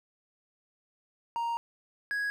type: tone pair in turn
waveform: triangle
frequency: 933 / 1660 Hz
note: A#5 / G#6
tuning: +1 / -1 cents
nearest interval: minor seventh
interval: 998 cents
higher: second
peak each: -27 dBFS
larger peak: neither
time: 1.36-1.57 / 2.11-2.3 s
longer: first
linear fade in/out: 0 ms
effects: none